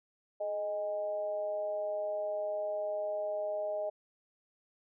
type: tone with amplitude modulation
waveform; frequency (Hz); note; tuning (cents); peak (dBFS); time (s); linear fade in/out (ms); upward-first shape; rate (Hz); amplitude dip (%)
sine; 621; D#5; -3; -29; 0.4-3.9; 10; sine; 198; 65
effects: none